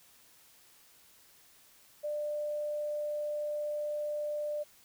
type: tone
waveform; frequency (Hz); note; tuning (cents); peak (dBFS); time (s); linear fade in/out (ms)
sine; 595; D5; +22; -32; 2.03-4.64; 20
effects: white hiss -61 dBFS RMS until 4.84 s

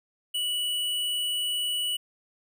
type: tone with hard clipping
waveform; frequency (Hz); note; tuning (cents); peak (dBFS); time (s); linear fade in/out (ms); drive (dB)
sine; 2946; F#7; -8; -27; 0.34-1.97; 10; 18
effects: none

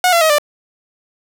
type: tone with pitch steps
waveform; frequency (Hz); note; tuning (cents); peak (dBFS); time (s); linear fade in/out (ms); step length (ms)
sawtooth; 728 / 679.2 / 633.8 / 591.3; F#5 / F5 / D#5 / D5; -28 / -48 / +32 / +12; -6; 0.04-0.384; 2; 86
effects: none

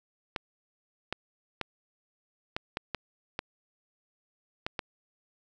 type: clicks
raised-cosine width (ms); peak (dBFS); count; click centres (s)
0.3; -15; 9; 0.362 / 1.126 / 1.613 / 2.565 / 2.771 / 2.947 / 3.391 / 4.665 / 4.792
effects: none

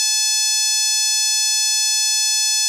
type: tone with band-pass filter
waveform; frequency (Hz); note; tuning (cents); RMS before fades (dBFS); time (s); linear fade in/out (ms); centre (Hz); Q
5% pulse; 865; A5; -30; -18; 0-2.68; 0; 5700; 1.8
effects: none

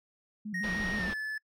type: tone with vibrato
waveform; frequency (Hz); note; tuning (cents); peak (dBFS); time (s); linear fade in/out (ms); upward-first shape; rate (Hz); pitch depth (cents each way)
sine; 196; G3; 0; -35; 0.45-1.11; 10; square; 6.4; 130
type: tone with pitch glide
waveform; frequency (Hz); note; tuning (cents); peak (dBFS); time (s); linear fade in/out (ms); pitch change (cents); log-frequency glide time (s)
triangle; 1868 to 1732.9; A#6 to A6; +3 to -27; -31; 0.54-1.38; 5; -130; 0.95-1.14
type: low-pass noise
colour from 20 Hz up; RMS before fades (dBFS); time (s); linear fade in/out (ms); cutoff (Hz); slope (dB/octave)
pink; -39; 0.63-1.14; 10; 4600; 24
effects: noise-tail reverb RT60 0.1 s tail -24 dB re dry

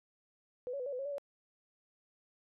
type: tone with pitch steps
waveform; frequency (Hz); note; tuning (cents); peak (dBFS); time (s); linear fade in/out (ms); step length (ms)
sine; 496.8 / 560 / 498.8 / 565 / 502 / 547 / 576 / 564; B4 / C#5 / B4 / C#5 / B4 / C#5 / D5 / C#5; +10 / +18 / +17 / +33 / +28 / -23 / -34 / +30; -36; 0.67-1.182; 0; 64
effects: none

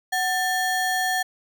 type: ring-modulated tone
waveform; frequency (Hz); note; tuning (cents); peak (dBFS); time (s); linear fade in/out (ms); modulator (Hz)
square; 1262; D#6; +24; -19; 0.12-1.23; 10; 517
effects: none

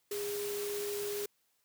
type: tone in noise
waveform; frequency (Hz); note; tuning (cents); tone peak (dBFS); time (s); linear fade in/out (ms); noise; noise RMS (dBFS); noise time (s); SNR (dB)
sine; 410; G#4; -22; -35; 0.11-1.26; 5; white; -42; 0.11-1.26; +4
effects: white hiss -75 dBFS RMS until 1.64 s + high-pass 60 Hz 12 dB/octave

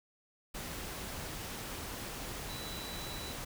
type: tone in noise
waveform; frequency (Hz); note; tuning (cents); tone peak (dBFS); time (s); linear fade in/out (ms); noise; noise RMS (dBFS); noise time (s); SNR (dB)
sine; 3951; B7; 0; -46; 2.49-3.33; 10; pink; -42; 0.54-3.45; -7
effects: none

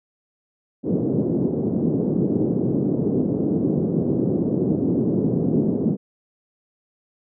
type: band-pass noise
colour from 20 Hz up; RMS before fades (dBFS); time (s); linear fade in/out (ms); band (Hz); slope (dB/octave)
pink; -21; 0.83-5.97; 50; 150 to 400; 24
effects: none

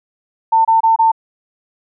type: tone bursts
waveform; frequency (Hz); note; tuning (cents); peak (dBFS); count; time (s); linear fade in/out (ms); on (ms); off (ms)
sine; 899; A5; +37; -8; 4; 0.52-1.118; 10; 130; 26
effects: none

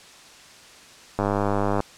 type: click train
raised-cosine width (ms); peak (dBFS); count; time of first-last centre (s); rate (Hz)
1; -9; 63; 1.19-1.804; 101
effects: white hiss -47 dBFS RMS until 1.97 s + low-pass 7000 Hz 12 dB/octave

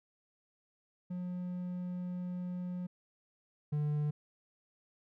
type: tone pair in turn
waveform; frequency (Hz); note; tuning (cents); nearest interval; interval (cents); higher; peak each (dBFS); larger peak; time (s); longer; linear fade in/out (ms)
triangle; 179.5 / 148.69; F3 / D3; +48 / +22; minor third; 326; first; -34 / -28; second; 1.1-2.87 / 3.72-4.11; first; 10
effects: none

